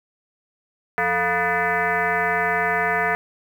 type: tone with frequency modulation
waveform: sine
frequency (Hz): 1232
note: D#6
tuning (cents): -17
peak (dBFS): -18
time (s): 0.98-3.15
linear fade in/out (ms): 0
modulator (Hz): 264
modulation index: 3.1
effects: 8-bit